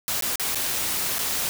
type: noise with dropouts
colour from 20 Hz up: white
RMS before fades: -26 dBFS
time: 0.08-1.49 s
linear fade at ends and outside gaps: 0 ms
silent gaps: 0.209-0.223 / 0.357-0.397 / 0.548-0.556 / 1.184-1.191 s
effects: none